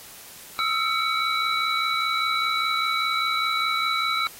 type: tone cluster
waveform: sine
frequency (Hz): 1281 / 1346 / 2253 / 3940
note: E6 / E6 / C#7 / B7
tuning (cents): -50 / +36 / +28 / -5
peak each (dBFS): -27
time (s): 0.59-4.27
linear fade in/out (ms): 0
effects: white hiss -44 dBFS RMS until 4.39 s + AAC 48 kbps